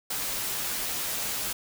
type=noise with comb filter; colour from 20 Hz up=white; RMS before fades=-31 dBFS; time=0.1-1.53 s; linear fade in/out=5 ms; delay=12 ms; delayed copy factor=-0.65; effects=none